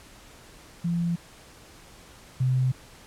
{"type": "tone pair in turn", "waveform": "sine", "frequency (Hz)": [171, 128.65], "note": ["F3", "C3"], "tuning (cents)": [-36, -29], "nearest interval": "perfect fourth", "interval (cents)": 493, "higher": "first", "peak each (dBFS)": [-23, -20], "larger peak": "second", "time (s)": [[0.84, 1.16], [2.4, 2.72]], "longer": "neither", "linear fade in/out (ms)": 10, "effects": ["pink hiss -50 dBFS RMS until 3.06 s", "low-pass 11000 Hz 12 dB/octave"]}